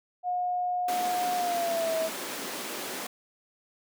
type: tone with pitch glide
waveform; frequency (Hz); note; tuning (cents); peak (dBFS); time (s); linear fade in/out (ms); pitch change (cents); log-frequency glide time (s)
sine; 720 to 645.2; F#5 to E5; -47 to -37; -26; 0.23-2.1; 50; -190; 1.35-1.97
type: high-pass noise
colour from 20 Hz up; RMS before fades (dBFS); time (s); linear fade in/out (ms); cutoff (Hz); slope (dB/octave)
pink; -36; 0.88-3.07; 5; 230; 24
effects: none